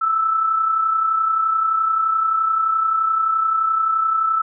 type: tone pair together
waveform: sine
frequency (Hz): 1286.9 / 1318.5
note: E6 / E6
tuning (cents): -42 / 0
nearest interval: unison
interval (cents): 42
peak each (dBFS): -26 / -16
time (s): 0.01-4.42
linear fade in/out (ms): 10
effects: none